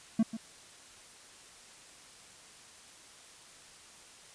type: tone with echo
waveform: triangle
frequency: 223.6 Hz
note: A3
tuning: 28 cents sharp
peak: -20 dBFS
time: 0.19-0.23 s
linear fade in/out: 5 ms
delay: 140 ms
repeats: 1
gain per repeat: -13 dB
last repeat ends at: 0.37 s
effects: white hiss -54 dBFS RMS until 4.34 s + resampled to 22050 Hz